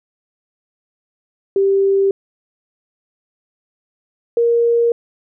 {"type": "tone pair in turn", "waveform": "sine", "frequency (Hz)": [392, 469], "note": ["G4", "A#4"], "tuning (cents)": [0, 11], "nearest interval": "minor third", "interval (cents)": 311, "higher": "second", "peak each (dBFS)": -11, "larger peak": "neither", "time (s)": [[1.56, 2.11], [4.37, 4.92]], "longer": "neither", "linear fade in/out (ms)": 2, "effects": []}